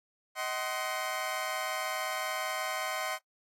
20% pulse chord, C diminished, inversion first, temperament just, 627.9 / 753.5 / 1046.5 Hz, Eb5 / Gb5 / C6, +16 / +31 / 0 cents, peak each -32 dBFS, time 0.35-3.19 s, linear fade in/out 50 ms, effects noise-tail reverb RT60 0.1 s tail -21 dB re dry + AAC 48 kbps

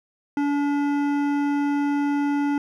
sine tone with hard clipping, 286.8 Hz, D4, 41 cents flat, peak -22 dBFS, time 0.37-2.58 s, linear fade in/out 2 ms, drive 13 dB, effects none

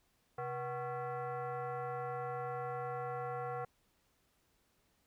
sine tone with frequency modulation, 132.2 Hz, C3, 18 cents sharp, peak -37 dBFS, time 0.38-3.65 s, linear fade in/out 5 ms, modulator 616 Hz, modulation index 1.8, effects pink hiss -75 dBFS RMS until 5.06 s

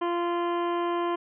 harmonic tone with a mistuned harmonic, 346 Hz, F4, 16 cents flat, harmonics 1 / 2 / 3 / 4 / 5 / 6 / 7 / 8 / 9, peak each -27 / -33 / -30 / -43 / -44 / -48 / -49 / -50 / -46 dBFS, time 0.01-1.16 s, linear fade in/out 10 ms, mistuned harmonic 8, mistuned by +20 cents, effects none

